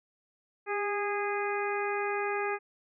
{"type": "harmonic tone with a mistuned harmonic", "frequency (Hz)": 411.2, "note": "G#4", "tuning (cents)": -17, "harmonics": [1, 2, 3, 4, 5, 6], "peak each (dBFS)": [-32, -35, -37, -38, -39, -40], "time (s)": [0.66, 2.59], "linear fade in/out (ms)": 50, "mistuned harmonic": 1, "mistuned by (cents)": -32, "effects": []}